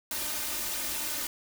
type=noise with comb filter; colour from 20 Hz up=white; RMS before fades=-33 dBFS; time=0.11-1.27 s; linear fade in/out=2 ms; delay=3.3 ms; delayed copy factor=+0.85; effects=none